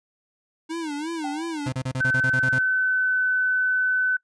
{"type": "tone with vibrato", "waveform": "square", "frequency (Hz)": 311.1, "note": "D#4", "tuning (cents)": 0, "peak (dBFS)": -28, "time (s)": [0.69, 1.7], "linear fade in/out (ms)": 20, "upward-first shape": "sine", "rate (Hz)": 2.9, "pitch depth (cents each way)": 140}
{"type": "tone with exponential decay", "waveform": "sine", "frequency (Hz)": 780, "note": "G5", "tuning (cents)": -9, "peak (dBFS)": -27, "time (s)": [1.24, 1.75], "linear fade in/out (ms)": 5, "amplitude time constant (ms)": 110}
{"type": "tone bursts", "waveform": "35% pulse", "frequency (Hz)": 130, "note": "C3", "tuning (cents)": -11, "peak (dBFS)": -23, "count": 10, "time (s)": [1.66, 2.588], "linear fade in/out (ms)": 5, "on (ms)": 64, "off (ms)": 32}
{"type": "tone with pitch glide", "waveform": "sine", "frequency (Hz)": [1525, 1510.1], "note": ["G6", "F#6"], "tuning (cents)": [-48, 35], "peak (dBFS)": -19, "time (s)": [2, 4.17], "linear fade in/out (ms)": 10, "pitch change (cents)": -17, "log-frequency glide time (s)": [2.35, 3.25]}
{"effects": ["noise-tail reverb RT60 0.1 s tail -24 dB re dry", "resampled to 22050 Hz"]}